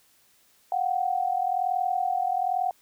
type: tone pair together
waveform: sine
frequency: 720 / 761.1 Hz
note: F#5 / F#5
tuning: -47 / +49 cents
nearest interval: minor second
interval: 96 cents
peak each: -26 dBFS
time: 0.72-2.71 s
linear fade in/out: 2 ms
effects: white hiss -62 dBFS RMS until 2.81 s